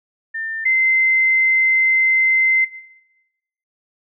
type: tone pair in turn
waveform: sine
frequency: 1800 / 2071 Hz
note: A6 / C7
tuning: +39 / -18 cents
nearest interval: major second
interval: 243 cents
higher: second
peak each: -23 / -13 dBFS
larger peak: second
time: 0.34-0.65 / 0.65-2.65 s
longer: second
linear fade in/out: 10 ms
effects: noise-tail reverb RT60 1.0 s tail -17 dB re dry